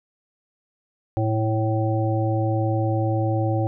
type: harmonic tone with a mistuned harmonic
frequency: 110 Hz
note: A2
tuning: in tune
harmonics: 1 / 3 / 5 / 7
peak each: -21 / -26 / -28 / -29 dBFS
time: 1.17-3.67 s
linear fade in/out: 0 ms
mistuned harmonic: 1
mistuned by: +19 cents
effects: none